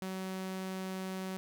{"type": "tone", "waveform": "sawtooth", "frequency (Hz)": 188.4, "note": "F#3", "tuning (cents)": 32, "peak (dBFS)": -33, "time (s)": [0.02, 1.37], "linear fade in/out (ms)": 0, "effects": []}